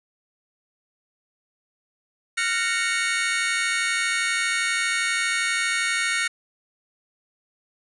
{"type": "chord", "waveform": "sawtooth", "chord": "Gb major seventh", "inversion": "third", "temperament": "just", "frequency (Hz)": [1387.5, 1480, 1850, 2220], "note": ["F6", "Gb6", "Bb6", "Db7"], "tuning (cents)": [-12, 0, -14, 2], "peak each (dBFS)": [-25, -27, -22, -22], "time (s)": [2.37, 6.28], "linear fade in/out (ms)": 10, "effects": ["resampled to 24000 Hz"]}